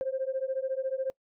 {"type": "beating tone pair", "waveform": "sine", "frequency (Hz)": [522, 536], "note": ["C5", "C5"], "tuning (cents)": [-4, 42], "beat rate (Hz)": 14, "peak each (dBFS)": -31, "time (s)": [0.01, 1.1], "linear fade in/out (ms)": 0, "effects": ["noise-tail reverb RT60 0.1 s tail -24 dB re dry", "tanh soft clip ceiling -22 dBFS"]}